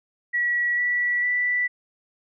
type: tone with pitch steps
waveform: sine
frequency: 1930 / 1950.2 / 1970.6 Hz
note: B6 / B6 / B6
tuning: -40 / -22 / -4 cents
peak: -20 dBFS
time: 0.33-1.68 s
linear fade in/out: 20 ms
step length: 450 ms
effects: none